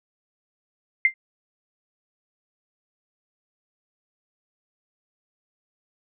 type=tone with exponential decay; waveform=sine; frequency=2093 Hz; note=C7; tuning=in tune; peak=-10 dBFS; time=1.05-1.14 s; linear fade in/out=2 ms; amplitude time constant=18 ms; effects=none